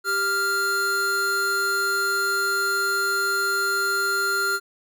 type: tone pair together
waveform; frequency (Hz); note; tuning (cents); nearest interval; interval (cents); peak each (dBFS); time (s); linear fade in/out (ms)
square; 392 / 1396.9; G4 / F6; 0 / 0; octave + minor seventh; 2200; -31 / -22; 0.04-4.6; 50
effects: none